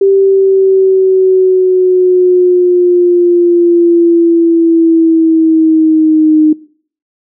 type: linear sweep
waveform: sine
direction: down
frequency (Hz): 392 to 307.7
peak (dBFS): -4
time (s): 0.01-6.53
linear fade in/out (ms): 5
effects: noise-tail reverb RT60 0.5 s tail -21 dB re dry